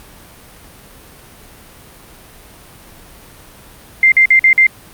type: tone bursts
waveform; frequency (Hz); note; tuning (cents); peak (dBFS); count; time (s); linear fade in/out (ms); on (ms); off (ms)
sine; 2093; C7; 0; -5; 5; 4.03-4.667; 2; 89; 48
effects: pink hiss -40 dBFS RMS until 4.93 s + Opus 48 kbps